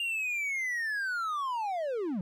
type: linear sweep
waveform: triangle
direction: down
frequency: 2816 to 166.5 Hz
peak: -28 dBFS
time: 0-2.21 s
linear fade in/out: 2 ms
effects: none